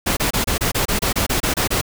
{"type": "noise bursts", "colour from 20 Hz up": "pink", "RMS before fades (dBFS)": -19, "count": 13, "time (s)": [0.06, 1.814], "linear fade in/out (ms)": 10, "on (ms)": 110, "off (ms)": 27, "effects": []}